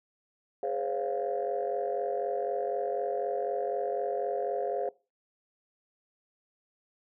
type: chord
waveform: sine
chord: Db major seventh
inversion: second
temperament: equal with one note detuned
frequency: 415.3 / 510.4 / 554.4 / 698.5 Hz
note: Ab4 / C5 / Db5 / F5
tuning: 0 / -43 / 0 / 0 cents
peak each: -33 / -34 / -34 / -33 dBFS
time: 0.63-4.89 s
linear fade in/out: 2 ms
effects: noise-tail reverb RT60 0.3 s tail -22 dB re dry + tanh soft clip ceiling -21 dBFS